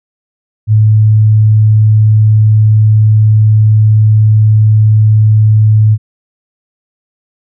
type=tone; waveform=sine; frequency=107.9 Hz; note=A2; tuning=33 cents flat; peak=-3 dBFS; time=0.67-5.98 s; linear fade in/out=50 ms; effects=none